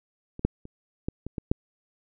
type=clicks; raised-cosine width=3 ms; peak=-25 / -8 / -29 / -15 / -21 / -18 / -8 dBFS; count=7; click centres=0.394 / 0.45 / 0.654 / 1.085 / 1.266 / 1.382 / 1.515 s; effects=none